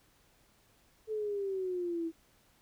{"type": "exponential sweep", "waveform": "sine", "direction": "down", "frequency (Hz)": [440, 324.1], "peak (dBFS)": -32, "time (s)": [1.07, 2.12], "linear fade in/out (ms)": 50, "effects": ["pink hiss -67 dBFS RMS until 2.61 s"]}